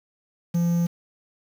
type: tone with quantisation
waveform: triangle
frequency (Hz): 171.3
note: F3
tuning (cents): -33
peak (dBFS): -17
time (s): 0.54-0.87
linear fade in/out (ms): 10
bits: 7
effects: none